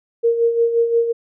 sine tone with tremolo, 465.1 Hz, A#4, 4 cents flat, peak -11 dBFS, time 0.23-1.13 s, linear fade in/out 20 ms, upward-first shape sine, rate 5.7 Hz, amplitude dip 60%, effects none

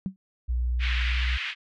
sine tone with exponential decay, 190 Hz, F#3, 46 cents sharp, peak -22 dBFS, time 0.06-0.16 s, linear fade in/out 0 ms, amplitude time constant 21 ms
sine tone with pitch glide, 60.7 to 62.19 Hz, B1 to B1, -29 to +13 cents, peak -23 dBFS, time 0.48-1.38 s, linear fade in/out 20 ms, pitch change +42 cents, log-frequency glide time 1.06-1.21 s
pink band-pass noise, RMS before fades -32 dBFS, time 0.79-1.55 s, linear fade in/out 50 ms, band 1800 to 3100 Hz, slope 24 dB/octave
effects none

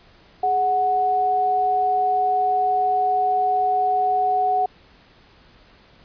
sine tone pair together, 416.1 / 740 Hz, G#4 / F#5, +3 / 0 cents, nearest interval minor seventh, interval 997 cents, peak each -28 / -17 dBFS, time 0.43-4.66 s, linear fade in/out 5 ms, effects pink hiss -52 dBFS RMS until 6.04 s + resampled to 11025 Hz

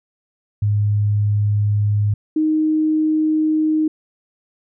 sine tone pair in turn, 103.83 / 311.1 Hz, G#2 / D#4, 0 / 0 cents, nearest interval octave + perfect fifth, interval 1900 cents, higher second, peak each -14 dBFS, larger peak neither, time 0.62-2.14 / 2.36-3.88 s, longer neither, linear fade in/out 5 ms, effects none

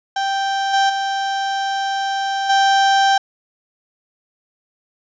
35% pulse tone with level steps, 784 Hz, G5, in tune, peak -16 / -11 / -17 / -10 dBFS, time 0.16-3.18 s, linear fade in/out 5 ms, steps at 0.73 / 0.89 / 2.49 s, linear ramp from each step 10 ms, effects resampled to 16000 Hz + 8-bit

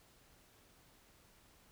silence, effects pink hiss -66 dBFS RMS until 1.71 s

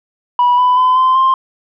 sine tone with pitch steps, 978 / 996.2 / 1014.8 / 1033.8 / 1053 Hz, B5 / B5 / B5 / C6 / C6, -17 / +15 / +47 / -21 / +11 cents, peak -6 dBFS, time 0.39-1.34 s, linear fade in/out 2 ms, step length 190 ms, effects tanh soft clip ceiling -6 dBFS

